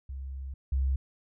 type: tone pair in turn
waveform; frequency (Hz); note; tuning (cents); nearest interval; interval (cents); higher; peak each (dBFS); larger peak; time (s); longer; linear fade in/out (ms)
sine; 67 / 66.65; C2 / C2; +42 / +33; unison; 9; first; -35 / -24; second; 0.09-0.54 / 0.72-0.96; first; 5
effects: none